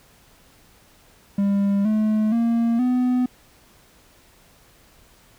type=tone with pitch steps; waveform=triangle; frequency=199.7 / 215.3 / 232.1 / 250.2 Hz; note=G3 / A3 / A#3 / B3; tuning=+32 / -37 / -7 / +23 cents; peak=-15 dBFS; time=1.38-3.26 s; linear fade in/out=5 ms; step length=470 ms; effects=pink hiss -54 dBFS RMS until 5.38 s